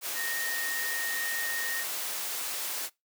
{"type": "tone in noise", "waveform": "sine", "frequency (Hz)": 1854, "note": "A#6", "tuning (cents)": -10, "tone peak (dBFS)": -32, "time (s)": [0.14, 1.85], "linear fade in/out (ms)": 50, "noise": "white", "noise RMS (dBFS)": -34, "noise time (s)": [0.01, 2.9], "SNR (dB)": -1, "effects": ["noise-tail reverb RT60 0.2 s tail -23 dB re dry", "high-pass 400 Hz 12 dB/octave"]}